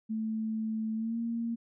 sine tone with pitch glide, 220 to 231.7 Hz, A3 to A#3, 0 to -10 cents, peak -30 dBFS, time 0.09-1.56 s, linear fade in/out 20 ms, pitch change +90 cents, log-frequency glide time 0.95-1.18 s, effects none

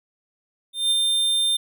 square tone with ADSR envelope, 3600 Hz, A7, 39 cents sharp, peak -17 dBFS, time 0.73-1.57 s, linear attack 180 ms, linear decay 23 ms, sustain -2 dB, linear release 9 ms, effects none

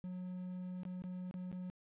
triangle tone with dropouts, 182 Hz, F#3, 28 cents flat, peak -39 dBFS, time 0.04-1.7 s, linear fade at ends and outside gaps 0 ms, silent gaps 0.833-0.852 / 1.021-1.039 / 1.311-1.341 / 1.516-1.527 s, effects resampled to 8000 Hz + 12-bit

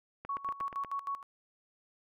click train, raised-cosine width 0.5 ms, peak -28 dBFS, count 6, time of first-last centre 0.25-0.847 s, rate 8.37 Hz
sine tone with tremolo, 1114 Hz, C#6, 8 cents sharp, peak -32 dBFS, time 0.29-1.23 s, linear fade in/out 5 ms, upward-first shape square, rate 6.4 Hz, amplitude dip 80%
effects none

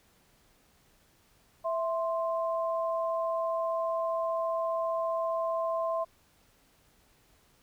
sine tone pair together, 659.3 / 1047.5 Hz, E5 / C6, 0 / +2 cents, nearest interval minor sixth, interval 802 cents, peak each -29 / -33 dBFS, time 1.64-6.05 s, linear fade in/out 20 ms, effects pink hiss -65 dBFS RMS until 7.62 s

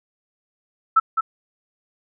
sine tone with echo, 1318.5 Hz, E6, in tune, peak -10 dBFS, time 0.96-1 s, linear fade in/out 10 ms, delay 210 ms, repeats 1, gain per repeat -6 dB, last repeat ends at 1.21 s, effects none

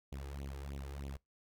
sawtooth tone with flanger, 69.2 Hz, C#2, 2 cents flat, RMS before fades -44 dBFS, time 0.12-1.17 s, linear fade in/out 5 ms, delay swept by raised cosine 0.29 to 2.49 ms, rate 3.2 Hz, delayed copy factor +1, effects noise-tail reverb RT60 0.2 s tail -25 dB re dry

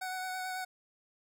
25% pulse tone with vibrato, 744 Hz, F#5, 9 cents sharp, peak -32 dBFS, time 0.01-0.65 s, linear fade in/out 10 ms, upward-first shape sine, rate 9.1 Hz, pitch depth 16 cents each way, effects none

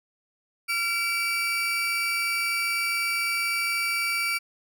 35% pulse tone pair together, 1374.7 / 2312 Hz, F6 / D7, -28 / -28 cents, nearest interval major sixth, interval 900 cents, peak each -30 / -23 dBFS, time 0.68-4.39 s, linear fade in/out 20 ms, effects none

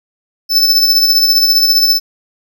square tone with tremolo, 5274 Hz, E8, in tune, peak -6 dBFS, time 0.49-2 s, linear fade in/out 50 ms, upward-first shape sine, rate 15 Hz, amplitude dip 45%, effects none

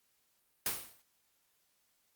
white noise with exponential decay, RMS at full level -30 dBFS, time 0.66-1.02 s, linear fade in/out 2 ms, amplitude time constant 78 ms, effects white hiss -75 dBFS RMS until 2.15 s + Opus 48 kbps

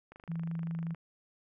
click train, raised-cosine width 0.5 ms, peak -35 dBFS, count 22, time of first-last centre 0.12-0.947 s, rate 25.4 Hz
sine tone, 165.8 Hz, E3, 10 cents sharp, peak -33 dBFS, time 0.28-0.95 s, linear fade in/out 20 ms
effects none

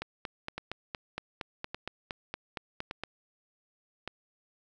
two click trains, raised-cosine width 0.3 ms, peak -19 / -20 dBFS, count 14 / 4, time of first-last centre 0.02-3.036 / 0.58-4.077 s, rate 4.31 / 0.858 Hz, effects none

